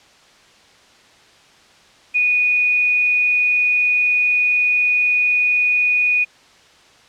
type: tone with quantisation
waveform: sine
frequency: 2469 Hz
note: D#7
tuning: 14 cents flat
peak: -13 dBFS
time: 2.14-6.25 s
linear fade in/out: 20 ms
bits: 7
effects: white hiss -49 dBFS RMS until 7.08 s + low-pass 5000 Hz 12 dB/octave